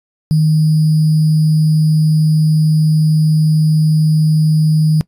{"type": "tone with sample-and-hold", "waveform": "sine", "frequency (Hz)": 155.56, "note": "D#3", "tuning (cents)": 0, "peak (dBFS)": -8, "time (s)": [0.31, 5.01], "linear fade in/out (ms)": 0, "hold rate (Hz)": 4900, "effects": ["noise-tail reverb RT60 0.1 s tail -20 dB re dry", "resampled to 32000 Hz"]}